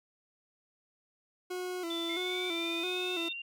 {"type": "tone with vibrato", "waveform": "40% pulse", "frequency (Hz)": 349.2, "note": "F4", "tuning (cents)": 0, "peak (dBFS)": -34, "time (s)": [1.5, 3.29], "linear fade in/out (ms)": 10, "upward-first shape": "square", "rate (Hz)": 1.5, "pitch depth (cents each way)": 70}
{"type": "tone with pitch glide", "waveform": "sine", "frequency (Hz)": [3520, 3629], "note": ["A7", "A#7"], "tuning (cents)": [0, -47], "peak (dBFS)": -36, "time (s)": [1.9, 3.33], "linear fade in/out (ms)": 5, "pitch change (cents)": 53, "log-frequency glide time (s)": [2.11, 3]}
{"type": "linear sweep", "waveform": "sine", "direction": "up", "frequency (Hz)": [2118, 2794], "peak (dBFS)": -38, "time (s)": [2.09, 3.42], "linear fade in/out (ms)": 5}
{"effects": []}